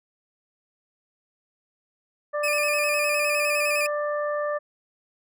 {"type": "harmonic tone", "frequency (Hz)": 591, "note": "D5", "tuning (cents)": 11, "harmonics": [1, 2, 3], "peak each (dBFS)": [-25, -31, -35], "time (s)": [2.33, 4.59], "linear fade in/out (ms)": 20}
{"type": "tone with vibrato", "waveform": "40% pulse", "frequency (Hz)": 2489, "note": "D#7", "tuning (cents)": 0, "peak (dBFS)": -23, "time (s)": [2.43, 3.87], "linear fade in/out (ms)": 10, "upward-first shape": "square", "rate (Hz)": 9.8, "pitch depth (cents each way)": 52}
{"effects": []}